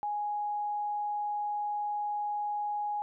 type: tone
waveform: sine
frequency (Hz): 830.6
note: G#5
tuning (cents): 0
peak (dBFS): -30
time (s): 0.03-3.02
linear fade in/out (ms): 0
effects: none